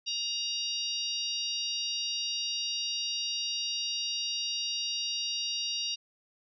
harmonic tone, 940 Hz, A#5, 14 cents sharp, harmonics 3 / 4 / 5 / 6, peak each -35 / -36 / -36 / -38 dBFS, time 0.06-5.96 s, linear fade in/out 20 ms, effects none

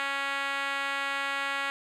5% pulse tone with band-pass filter, 277.2 Hz, C#4, in tune, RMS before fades -31 dBFS, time 0-1.7 s, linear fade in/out 0 ms, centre 1600 Hz, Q 0.9, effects none

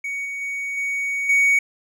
triangle tone with level steps, 2240 Hz, C#7, 18 cents sharp, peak -23 / -25 / -23 / -20 / -12 dBFS, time 0.04-1.59 s, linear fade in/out 5 ms, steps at 0.25 / 0.41 / 0.77 / 1.29 s, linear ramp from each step 5 ms, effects none

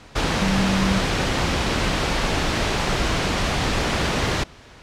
sine tone in noise, 191.9 Hz, G3, 37 cents flat, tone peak -19 dBFS, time 0.41-0.99 s, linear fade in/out 10 ms, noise pink, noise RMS -21 dBFS, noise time 0.15-4.44 s, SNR -1 dB, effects pink hiss -45 dBFS RMS until 4.82 s + low-pass 5000 Hz 12 dB/octave

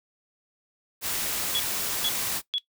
white noise, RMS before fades -29 dBFS, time 1.01-2.42 s, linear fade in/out 50 ms
sine tone bursts, 3370 Hz, G#7, 25 cents sharp, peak -23 dBFS, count 3, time 1.55-2.582 s, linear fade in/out 0 ms, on 44 ms, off 450 ms
effects noise-tail reverb RT60 0.1 s tail -18 dB re dry

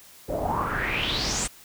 pink noise with low-pass filter sweep, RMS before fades -27 dBFS, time 0.28-1.48 s, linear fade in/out 20 ms, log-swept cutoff 510 to 8600 Hz, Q 5.6, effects white hiss -50 dBFS RMS until 1.64 s

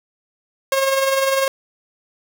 sawtooth tone with tremolo, 540 Hz, C#5, 45 cents flat, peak -10 dBFS, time 0.72-1.48 s, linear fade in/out 2 ms, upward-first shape sine, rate 20 Hz, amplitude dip 45%, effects 8-bit

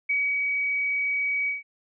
sine tone with ADSR envelope, 2267 Hz, C#7, 38 cents sharp, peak -21 dBFS, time 0.09-1.63 s, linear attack 10 ms, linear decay 270 ms, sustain -2 dB, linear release 150 ms, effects none

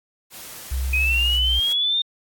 white noise, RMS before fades -38 dBFS, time 0.3-1.41 s, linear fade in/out 50 ms
white noise with exponential growth, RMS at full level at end -36 dBFS, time 0.44-1.73 s, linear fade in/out 5 ms, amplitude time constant 280 ms
sine tone with pitch glide, 65.41 to 61.38 Hz, C2 to B1, 0 to -10 cents, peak -21 dBFS, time 0.71-1.6 s, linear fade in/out 10 ms, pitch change -110 cents, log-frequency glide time 1.12-1.31 s
sine linear sweep, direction up, 2489 to 3660 Hz, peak -18 dBFS, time 0.93-2.02 s, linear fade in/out 5 ms
effects AAC 64 kbps

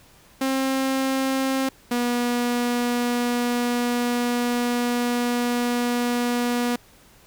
sawtooth tone pair in turn, 266.4 / 242 Hz, C4 / B3, +31 / -35 cents, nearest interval major second, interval 166 cents, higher first, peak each -17 dBFS, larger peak neither, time 0.41-1.69 / 1.91-6.76 s, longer second, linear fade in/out 5 ms, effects pink hiss -53 dBFS RMS until 7.26 s

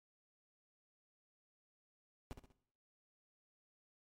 brown noise with echo, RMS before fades -45 dBFS, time 2.31-2.33 s, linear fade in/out 0 ms, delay 64 ms, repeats 3, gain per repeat -7 dB, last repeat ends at 2.522 s, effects noise-tail reverb RT60 0.7 s tail -18 dB re dry + MP3 64 kbps

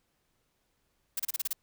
blue noise bursts, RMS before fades -31 dBFS, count 7, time 1.17-1.531 s, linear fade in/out 5 ms, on 25 ms, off 31 ms, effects pink hiss -75 dBFS RMS until 1.62 s

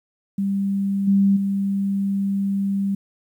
sine tone with level steps, 197.3 Hz, G3, 11 cents sharp, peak -19 / -13 / -19 dBFS, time 0.38-2.95 s, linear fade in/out 5 ms, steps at 1.07 / 1.36 s, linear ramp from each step 10 ms, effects 9-bit

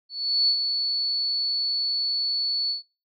sine tone with ADSR envelope, 4435 Hz, C#8, in tune, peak -16 dBFS, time 0.09-2.83 s, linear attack 390 ms, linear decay 82 ms, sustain -6 dB, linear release 130 ms, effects noise-tail reverb RT60 0.3 s tail -24 dB re dry

